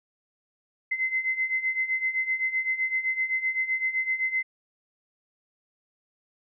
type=beating tone pair; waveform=sine; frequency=2053 / 2060.8 Hz; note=C7 / C7; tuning=-33 / -27 cents; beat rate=7.8 Hz; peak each=-30 / -26 dBFS; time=0.91-4.43 s; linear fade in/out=10 ms; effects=none